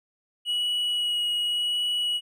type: tone with vibrato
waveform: triangle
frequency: 2917 Hz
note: F#7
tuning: 25 cents flat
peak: -22 dBFS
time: 0.45-2.21 s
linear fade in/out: 50 ms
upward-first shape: sine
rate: 0.87 Hz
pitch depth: 10 cents each way
effects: none